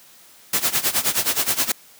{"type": "noise with tremolo", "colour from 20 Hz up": "white", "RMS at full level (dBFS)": -18, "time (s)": [0.53, 1.72], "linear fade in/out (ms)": 5, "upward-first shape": "sine", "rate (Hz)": 9.5, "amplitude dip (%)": 85, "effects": ["white hiss -49 dBFS RMS until 1.99 s", "high-pass 100 Hz 12 dB/octave"]}